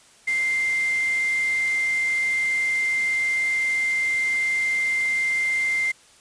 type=tone in noise; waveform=sine; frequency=2093 Hz; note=C7; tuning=in tune; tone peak=-20 dBFS; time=0.27-5.92 s; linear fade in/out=10 ms; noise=white; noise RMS=-37 dBFS; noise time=0.27-5.92 s; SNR=+14 dB; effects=white hiss -53 dBFS RMS until 6.2 s + resampled to 22050 Hz